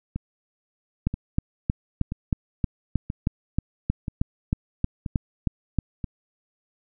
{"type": "two click trains", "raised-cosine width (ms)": 5, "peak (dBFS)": [-16, -9], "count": [7, 16], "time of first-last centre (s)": [[0.16, 6.042], [1.07, 5.787]], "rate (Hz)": [1.02, 3.18], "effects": []}